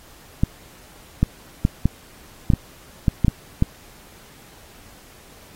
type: clicks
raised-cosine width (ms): 5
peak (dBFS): -3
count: 10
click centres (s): 0.435 / 1.23 / 1.651 / 1.856 / 2.502 / 2.536 / 3.082 / 3.247 / 3.282 / 3.624
effects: pink hiss -48 dBFS RMS until 5.55 s + AAC 48 kbps